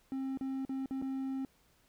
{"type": "tone with dropouts", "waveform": "triangle", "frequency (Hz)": 266.7, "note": "C4", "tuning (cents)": 33, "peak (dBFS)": -32, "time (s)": [0.12, 1.45], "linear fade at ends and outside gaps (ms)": 1, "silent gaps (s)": [[0.374, 0.41], [0.651, 0.694], [0.859, 0.909], [1.016, 1.023]], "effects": ["pink hiss -69 dBFS RMS until 1.88 s"]}